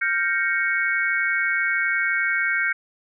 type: chord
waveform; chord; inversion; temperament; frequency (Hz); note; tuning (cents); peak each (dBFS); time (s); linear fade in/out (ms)
sine; G half-diminished seventh; third; equal; 1396.9 / 1568 / 1864.7 / 2217; F6 / G6 / Bb6 / Db7; 0 / 0 / 0 / 0; -28 / -23 / -28 / -24; 0.01-2.73; 10
effects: none